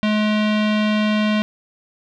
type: tone with low-pass filter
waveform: square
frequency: 212.5 Hz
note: G#3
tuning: 40 cents sharp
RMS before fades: -18 dBFS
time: 0.03-1.42 s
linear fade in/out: 0 ms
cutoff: 3200 Hz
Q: 2.2
effects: none